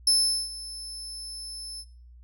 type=tone with ADSR envelope; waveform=30% pulse; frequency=5260 Hz; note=E8; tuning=5 cents flat; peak=-13 dBFS; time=0.07-1.85 s; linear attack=4 ms; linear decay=410 ms; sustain=-19 dB; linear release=54 ms; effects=noise-tail reverb RT60 0.5 s tail -23 dB re dry + added 60 Hz sine -47 dBFS peak until 2.23 s